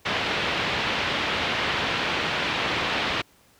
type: low-pass noise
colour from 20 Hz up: white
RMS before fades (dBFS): -26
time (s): 0.05-3.22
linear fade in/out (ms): 10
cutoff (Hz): 3400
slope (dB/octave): 24
effects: pink hiss -58 dBFS RMS until 3.59 s + high-pass 60 Hz 12 dB/octave